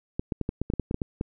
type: clicks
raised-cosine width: 3 ms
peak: -14 dBFS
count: 12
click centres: 0.195 / 0.322 / 0.413 / 0.491 / 0.616 / 0.701 / 0.737 / 0.797 / 0.911 / 0.944 / 1.018 / 1.211 s
effects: none